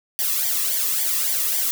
blue noise with flanger, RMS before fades -22 dBFS, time 0.19-1.71 s, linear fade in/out 0 ms, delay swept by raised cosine 0.74 to 1.36 ms, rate 3.6 Hz, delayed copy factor -0.8, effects none

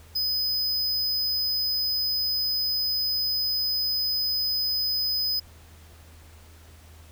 square tone, 5020 Hz, D#8, 15 cents sharp, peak -24 dBFS, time 0.15-5.4 s, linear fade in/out 10 ms, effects added 80 Hz sine -48 dBFS peak until 7.11 s + pink hiss -54 dBFS RMS until 7.11 s

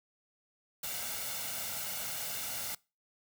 white noise with comb filter, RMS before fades -38 dBFS, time 0.83-2.75 s, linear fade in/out 5 ms, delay 1.4 ms, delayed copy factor +0.6, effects noise-tail reverb RT60 0.3 s tail -24 dB re dry + high-pass 80 Hz 12 dB/octave

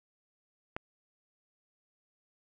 click, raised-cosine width 0.5 ms, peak -20 dBFS, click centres 0.765 s, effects none

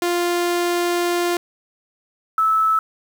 sawtooth / sine tone pair in turn, 349.2 / 1305.9 Hz, F4 / E6, 0 / -17 cents, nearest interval octave + major seventh, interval 2283 cents, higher second, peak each -14 dBFS, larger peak neither, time 0.02-1.37 / 2.38-2.79 s, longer first, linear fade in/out 2 ms, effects 7-bit

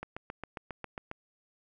click train, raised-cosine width 0.5 ms, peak -23 dBFS, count 9, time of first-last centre 0.03-1.114 s, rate 7.38 Hz, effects none

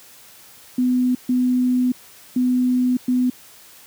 sine tone bursts at uneven times, 250.8 Hz, B3, 27 cents sharp, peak -15 dBFS, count 4, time 0.78-1.15 / 1.29-1.92 / 2.36-2.97 / 3.08-3.3 s, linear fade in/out 5 ms, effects white hiss -46 dBFS RMS until 3.86 s + high-pass 60 Hz 12 dB/octave

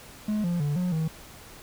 triangle tone with pitch steps, 212 / 173.7 / 145.7 / 180 / 159.5 Hz, G#3 / F3 / D3 / F#3 / D#3, +36 / -9 / -13 / -47 / +43 cents, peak -22 dBFS, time 0.28-1.08 s, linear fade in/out 5 ms, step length 160 ms, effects pink hiss -47 dBFS RMS until 1.62 s

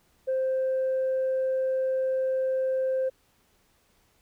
sine tone, 523.3 Hz, C5, in tune, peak -22 dBFS, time 0.27-3.1 s, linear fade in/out 20 ms, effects tanh soft clip ceiling -21 dBFS + pink hiss -66 dBFS RMS until 4.21 s

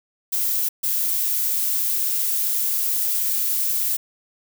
violet noise bursts at uneven times, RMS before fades -22 dBFS, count 2, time 0.32-0.69 / 0.83-3.97 s, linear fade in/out 10 ms, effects none

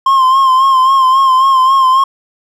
triangle tone with vibrato, 1057 Hz, C6, 17 cents sharp, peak -4 dBFS, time 0.06-2.04 s, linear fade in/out 5 ms, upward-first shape sine, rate 3.7 Hz, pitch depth 47 cents each way, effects none

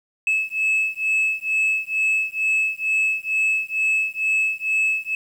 sine beating tone pair, 2597 / 2599.2 Hz, E7 / E7, -26 / -25 cents, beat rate 2.2 Hz, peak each -20 dBFS, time 0.27-5.15 s, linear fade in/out 2 ms, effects tanh soft clip ceiling -15 dBFS + 8-bit

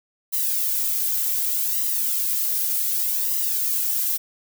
violet noise with flanger, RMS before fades -23 dBFS, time 0.32-4.18 s, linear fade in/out 20 ms, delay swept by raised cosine 1 to 2.5 ms, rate 0.66 Hz, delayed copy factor +0.8, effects none

